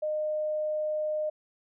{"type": "tone", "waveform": "sine", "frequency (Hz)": 612, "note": "D#5", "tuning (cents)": -29, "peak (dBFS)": -27, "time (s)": [0.02, 1.3], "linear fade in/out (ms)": 10, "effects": []}